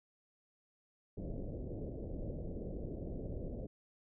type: low-pass noise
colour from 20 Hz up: pink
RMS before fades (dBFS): -42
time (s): 1.17-3.67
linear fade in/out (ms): 10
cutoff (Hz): 590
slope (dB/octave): 48
effects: none